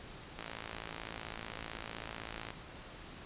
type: click train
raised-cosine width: 0.3 ms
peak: -25 dBFS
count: 119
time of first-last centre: 0.39-2.505 s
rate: 55.8 Hz
effects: pink hiss -50 dBFS RMS until 3.25 s + resampled to 8000 Hz